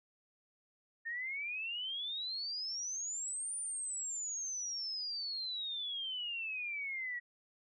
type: exponential two-way sweep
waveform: sine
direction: up then down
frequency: 1808 to 9360 to 1907 Hz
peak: -37 dBFS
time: 1.05-7.2 s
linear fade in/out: 20 ms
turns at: 3.56 s
effects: none